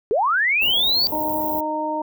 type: linear sweep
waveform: sine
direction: up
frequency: 380 to 4661 Hz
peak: -16 dBFS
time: 0.11-1.07 s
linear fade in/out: 0 ms
type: band-stop noise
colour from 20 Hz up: white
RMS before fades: -28 dBFS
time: 0.61-1.61 s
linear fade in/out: 10 ms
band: 930 to 15000 Hz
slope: 48 dB/octave
type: harmonic tone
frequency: 307.6 Hz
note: D#4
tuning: 20 cents flat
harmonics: 1 / 2 / 3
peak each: -28 / -27 / -24 dBFS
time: 1.12-2.02 s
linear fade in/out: 5 ms
effects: none